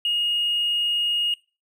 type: tone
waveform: triangle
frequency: 2864 Hz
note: F7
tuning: 43 cents sharp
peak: -17 dBFS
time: 0.05-1.34 s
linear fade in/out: 2 ms
effects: noise-tail reverb RT60 0.3 s tail -23 dB re dry + tanh soft clip ceiling -17 dBFS